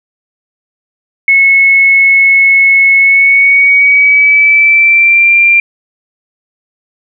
sine tone with pitch glide, 2192 to 2377 Hz, C#7 to D7, -20 to +20 cents, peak -3 dBFS, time 1.28-5.6 s, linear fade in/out 2 ms, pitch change +140 cents, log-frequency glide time 2.98-5.35 s, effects none

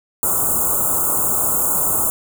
white band-stop noise, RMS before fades -18 dBFS, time 0.23-2.1 s, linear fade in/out 0 ms, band 1400 to 6900 Hz, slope 96 dB/octave, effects none

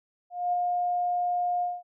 sine tone with ADSR envelope, 711 Hz, F5, 31 cents sharp, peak -22 dBFS, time 0.3-1.83 s, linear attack 230 ms, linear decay 10 ms, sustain -2 dB, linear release 210 ms, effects none

